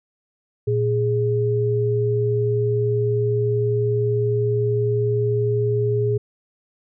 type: tone pair together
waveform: sine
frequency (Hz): 116.5 / 414.8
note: A#2 / G#4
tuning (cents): -1 / -2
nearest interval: octave + minor seventh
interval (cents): 2199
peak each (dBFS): -20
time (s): 0.67-6.18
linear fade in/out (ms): 10
effects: none